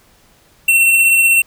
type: tone with tremolo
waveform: square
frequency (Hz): 2711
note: E7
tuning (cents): +48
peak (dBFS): -8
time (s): 0.68-1.42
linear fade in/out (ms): 5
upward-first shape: sine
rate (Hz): 16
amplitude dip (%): 25
effects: pink hiss -51 dBFS RMS until 1.46 s